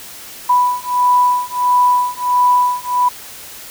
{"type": "beating tone pair", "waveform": "sine", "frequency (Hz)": [987.8, 989.3], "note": ["B5", "B5"], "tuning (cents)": [0, 3], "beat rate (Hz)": 1.5, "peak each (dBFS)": -14, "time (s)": [0.49, 3.09], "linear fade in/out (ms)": 10, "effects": ["white hiss -34 dBFS RMS until 3.7 s"]}